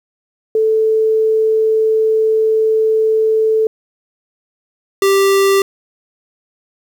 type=tone pair in turn; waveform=sine / square; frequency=439.4 / 392.2 Hz; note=A4 / G4; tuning=-2 / +1 cents; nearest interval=major second; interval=197 cents; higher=first; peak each=-10 dBFS; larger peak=neither; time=0.55-3.67 / 5.02-5.62 s; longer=first; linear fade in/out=2 ms; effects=8-bit